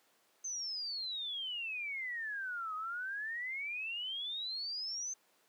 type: exponential two-way sweep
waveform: sine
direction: down then up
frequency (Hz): 6290 to 1244.5 to 6290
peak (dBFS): -37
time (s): 0.44-5.14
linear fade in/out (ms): 10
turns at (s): 2.75
effects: pink hiss -70 dBFS RMS until 5.48 s + high-pass 400 Hz 12 dB/octave